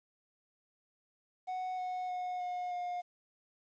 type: tone with pitch steps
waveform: triangle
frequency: 740 / 733.2 / 726.4 / 719.8 / 713.1 Hz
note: F#5 / F#5 / F#5 / F#5 / F5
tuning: 0 / -16 / -32 / -48 / +36 cents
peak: -33 dBFS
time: 1.47-3.02 s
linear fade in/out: 20 ms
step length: 310 ms
effects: resampled to 16000 Hz + 11-bit